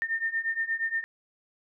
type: beating tone pair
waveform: sine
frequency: 1809 / 1817.5 Hz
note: A6 / A#6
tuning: +48 / -44 cents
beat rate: 8.5 Hz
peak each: -31 / -29 dBFS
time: 0.02-1.04 s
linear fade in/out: 0 ms
effects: none